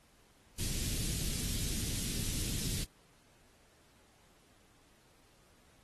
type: band-stop noise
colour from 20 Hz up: pink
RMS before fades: -36 dBFS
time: 0.58-2.85 s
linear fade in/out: 20 ms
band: 220 to 3800 Hz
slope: 12 dB/octave
effects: pink hiss -66 dBFS RMS until 5.83 s + AAC 32 kbps